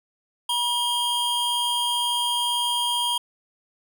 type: tone pair together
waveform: square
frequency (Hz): 964 / 3209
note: B5 / G7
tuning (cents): -42 / +40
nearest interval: octave + major sixth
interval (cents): 2082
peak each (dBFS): -27 / -24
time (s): 0.49-3.18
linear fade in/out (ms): 5
effects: none